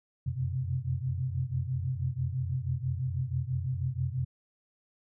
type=tone cluster; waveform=sine; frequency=86.7 / 91.2 / 126.9 / 133 Hz; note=F2 / F#2 / B2 / C3; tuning=-12 / -24 / +47 / +29 cents; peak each=-39 / -36 / -32 / -34 dBFS; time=0.26-4.25 s; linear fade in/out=10 ms; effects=none